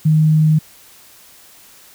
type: tone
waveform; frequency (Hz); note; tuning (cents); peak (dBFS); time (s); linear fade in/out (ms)
sine; 155.56; D#3; 0; -9; 0.05-0.59; 10
effects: white hiss -45 dBFS RMS until 1.94 s